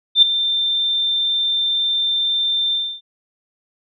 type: tone with ADSR envelope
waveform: sine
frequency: 3578 Hz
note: A7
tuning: 28 cents sharp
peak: -4 dBFS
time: 0.15-3.01 s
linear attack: 74 ms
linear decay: 6 ms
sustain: -12 dB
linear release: 280 ms
effects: none